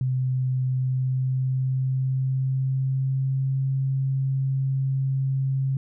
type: tone with pitch glide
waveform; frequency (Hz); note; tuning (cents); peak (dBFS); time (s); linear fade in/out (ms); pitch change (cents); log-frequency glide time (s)
sine; 129 to 134.25; C3 to C3; -24 to +45; -21; 0.01-5.77; 2; +69; 0.67-3.68
effects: none